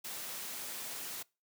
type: noise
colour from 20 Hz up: white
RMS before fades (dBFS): -42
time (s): 0.04-1.23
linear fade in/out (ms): 10
effects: noise-tail reverb RT60 0.3 s tail -25 dB re dry + high-pass 150 Hz 12 dB/octave